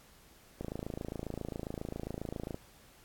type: click train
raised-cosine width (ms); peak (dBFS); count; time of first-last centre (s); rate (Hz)
2; -24; 54; 0.61-2.544; 27.4
effects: pink hiss -60 dBFS RMS until 3.04 s + AAC 64 kbps